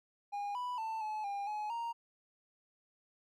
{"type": "tone with pitch steps", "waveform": "triangle", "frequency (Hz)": [814, 988, 888, 858, 803, 845, 932], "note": ["G#5", "B5", "A5", "A5", "G5", "G#5", "A#5"], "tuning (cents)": [-35, 0, 16, -44, 41, 30, -1], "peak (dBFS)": -34, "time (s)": [0.32, 1.93], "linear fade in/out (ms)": 20, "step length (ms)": 230, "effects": []}